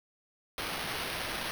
white noise with sample-and-hold, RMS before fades -36 dBFS, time 0.58-1.51 s, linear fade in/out 0 ms, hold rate 7350 Hz, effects none

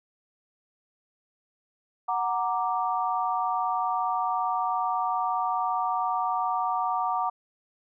sine chord, Gb augmented, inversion none, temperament equal, 740 / 932.3 / 1174.7 Hz, Gb5 / Bb5 / D6, 0 / 0 / 0 cents, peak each -28 / -29 / -29 dBFS, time 2.08-7.3 s, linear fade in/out 10 ms, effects none

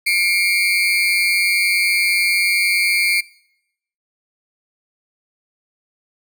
35% pulse tone pair together, 2155 / 2344 Hz, C#7 / D7, -49 / -4 cents, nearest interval minor second, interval 145 cents, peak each -16 dBFS, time 0.06-3.21 s, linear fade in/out 10 ms, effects noise-tail reverb RT60 0.8 s tail -23 dB re dry

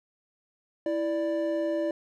triangle tone pair together, 330 / 588 Hz, E4 / D5, +2 / +2 cents, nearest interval minor seventh, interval 1000 cents, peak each -27 / -26 dBFS, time 0.86-1.91 s, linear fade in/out 2 ms, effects none

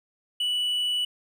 triangle tone, 2956 Hz, F#7, 2 cents flat, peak -22 dBFS, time 0.4-1.05 s, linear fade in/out 5 ms, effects none

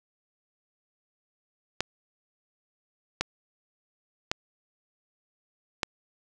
clicks, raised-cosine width 0.2 ms, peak -8 dBFS, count 4, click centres 1.806 / 3.21 / 4.315 / 5.832 s, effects none

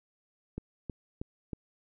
click train, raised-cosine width 3 ms, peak -23 dBFS, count 4, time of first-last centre 0.58-1.532 s, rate 3.15 Hz, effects none

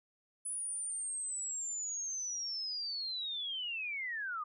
sine linear sweep, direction down, 9956 to 1178 Hz, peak -36 dBFS, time 0.45-4.44 s, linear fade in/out 10 ms, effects none

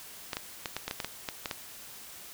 clicks, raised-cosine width 0.2 ms, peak -15 dBFS, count 11, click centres 0.332 / 0.369 / 0.658 / 0.766 / 0.88 / 0.911 / 1.002 / 1.046 / 1.288 / 1.458 / 1.512 s, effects white hiss -47 dBFS RMS until 2.33 s

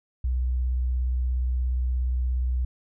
sine tone with vibrato, 62.5 Hz, B1, 21 cents sharp, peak -22 dBFS, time 0.24-2.65 s, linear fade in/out 5 ms, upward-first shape sine, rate 17 Hz, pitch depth 28 cents each way, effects none

